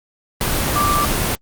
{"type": "tone in noise", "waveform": "sine", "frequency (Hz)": 1174.7, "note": "D6", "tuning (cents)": 0, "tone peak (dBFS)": -16, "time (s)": [0.76, 1.05], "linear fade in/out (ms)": 0, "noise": "pink", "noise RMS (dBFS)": -19, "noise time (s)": [0.41, 1.35], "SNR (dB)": 0, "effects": ["Opus 24 kbps"]}